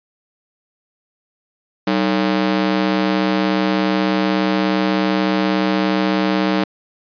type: ring-modulated tone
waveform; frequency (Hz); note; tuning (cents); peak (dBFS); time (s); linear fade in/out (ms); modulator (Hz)
sawtooth; 250.7; B3; +26; -8; 1.87-6.64; 5; 58.3
effects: resampled to 11025 Hz